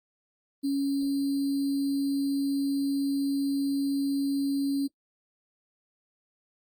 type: tone with sample-and-hold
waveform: sine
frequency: 277.8 Hz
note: C#4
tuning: 4 cents sharp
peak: -24 dBFS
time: 0.63-4.88 s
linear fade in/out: 20 ms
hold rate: 4410 Hz
effects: noise-tail reverb RT60 0.1 s tail -21 dB re dry + Opus 24 kbps